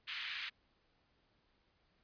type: band-pass noise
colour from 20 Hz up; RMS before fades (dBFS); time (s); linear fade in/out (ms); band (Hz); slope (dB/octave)
white; -43; 0.07-0.5; 20; 1600 to 3400; 24
effects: pink hiss -75 dBFS RMS until 2.03 s + resampled to 11025 Hz